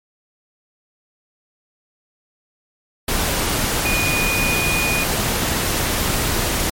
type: tone in noise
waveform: sine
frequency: 2461 Hz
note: D#7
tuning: 20 cents flat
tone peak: -20 dBFS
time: 3.85-5.04 s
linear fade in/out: 5 ms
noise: pink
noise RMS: -20 dBFS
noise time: 3.08-6.7 s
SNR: -3 dB
effects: MP3 64 kbps